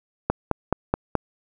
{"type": "click train", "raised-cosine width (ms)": 1, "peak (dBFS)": -5, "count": 5, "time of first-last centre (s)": [0.3, 1.153], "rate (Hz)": 4.69, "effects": []}